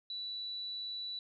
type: tone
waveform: sine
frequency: 3951 Hz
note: B7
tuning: in tune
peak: -38 dBFS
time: 0.1-1.19 s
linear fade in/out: 2 ms
effects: none